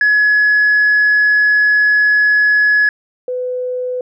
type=tone pair in turn; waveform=sine; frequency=1692 / 501.6 Hz; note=G#6 / B4; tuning=+32 / +27 cents; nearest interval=octave + major sixth; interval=2105 cents; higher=first; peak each=-7 / -17 dBFS; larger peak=first; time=0.01-2.89 / 3.28-4.01 s; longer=first; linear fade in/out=2 ms; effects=tanh soft clip ceiling -6 dBFS